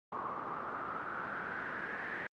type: noise with low-pass filter sweep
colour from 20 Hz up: pink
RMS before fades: -39 dBFS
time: 0.12-2.27 s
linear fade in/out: 5 ms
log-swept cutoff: 1100 to 1800 Hz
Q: 6.2
effects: high-pass 200 Hz 12 dB/octave + Opus 48 kbps